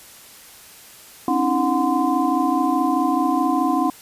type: tone cluster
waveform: sine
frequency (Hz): 263.2 / 288 / 321.8 / 730 / 1031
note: C4 / D4 / E4 / F#5 / C6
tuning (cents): +10 / -34 / -42 / -24 / -26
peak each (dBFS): -23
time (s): 1.28-3.9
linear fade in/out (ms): 2
effects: white hiss -44 dBFS RMS until 4.01 s + resampled to 32000 Hz